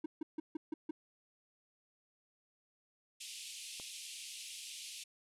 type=tone bursts; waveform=triangle; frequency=312.6 Hz; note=D#4; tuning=8 cents sharp; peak=-34 dBFS; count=6; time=0.04-0.91 s; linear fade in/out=5 ms; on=20 ms; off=150 ms
type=band-pass noise; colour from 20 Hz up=pink; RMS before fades=-48 dBFS; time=3.2-5.04 s; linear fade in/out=10 ms; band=2500 to 11000 Hz; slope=48 dB/octave
type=click; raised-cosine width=1 ms; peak=-38 dBFS; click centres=3.799 s
effects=none